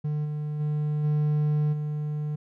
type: tone with level steps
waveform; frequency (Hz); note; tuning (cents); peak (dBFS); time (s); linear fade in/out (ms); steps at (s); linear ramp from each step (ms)
triangle; 150; D3; +37; -23 / -26 / -22 / -19 / -25; 0.04-2.36; 10; 0.24 / 0.59 / 1.03 / 1.72; 20
effects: none